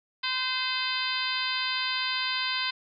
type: harmonic tone with a mistuned harmonic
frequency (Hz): 515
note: C5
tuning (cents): -28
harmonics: 2 / 3 / 4 / 5 / 6 / 7 / 8 / 9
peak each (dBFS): -35 / -35 / -35 / -35 / -35 / -35 / -35 / -35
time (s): 0.23-2.71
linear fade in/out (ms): 10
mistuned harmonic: 9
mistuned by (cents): +67
effects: none